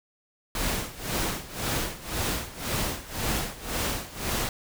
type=noise with tremolo; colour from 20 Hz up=pink; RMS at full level=-27 dBFS; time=0.55-4.49 s; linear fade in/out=2 ms; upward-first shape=sine; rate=1.9 Hz; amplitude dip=85%; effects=none